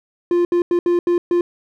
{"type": "tone bursts at uneven times", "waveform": "triangle", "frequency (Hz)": 349.2, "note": "F4", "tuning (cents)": 0, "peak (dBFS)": -11, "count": 6, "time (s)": [[0.31, 0.45], [0.52, 0.62], [0.71, 0.79], [0.86, 0.99], [1.07, 1.18], [1.31, 1.41]], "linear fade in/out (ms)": 2, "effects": []}